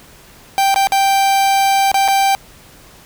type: tone with dropouts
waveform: 45% pulse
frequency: 784 Hz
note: G5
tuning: in tune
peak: -11 dBFS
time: 0.58-2.35 s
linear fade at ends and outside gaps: 0 ms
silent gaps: 0.743-0.76 / 0.871-0.921 / 1.916-1.943 / 2.079-2.084 s
effects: pink hiss -43 dBFS RMS until 3.05 s